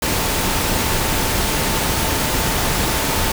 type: tone in noise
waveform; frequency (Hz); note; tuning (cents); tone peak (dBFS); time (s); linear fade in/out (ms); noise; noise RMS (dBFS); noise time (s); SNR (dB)
sine; 892; A5; +23; -30; 0.02-3.32; 5; pink; -19; 0.02-3.32; -14
effects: none